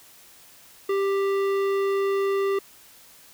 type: tone with tanh clipping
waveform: sine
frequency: 393.7 Hz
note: G4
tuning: 8 cents sharp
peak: -23 dBFS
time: 0.89-2.59 s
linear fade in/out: 5 ms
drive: 15 dB
effects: white hiss -51 dBFS RMS until 3.33 s